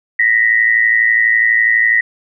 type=tone pair together; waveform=sine; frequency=1864.7 / 1976.8 Hz; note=A#6 / B6; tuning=0 / +1 cents; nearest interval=minor second; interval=101 cents; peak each=-12 dBFS; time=0.19-2.01 s; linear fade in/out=5 ms; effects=none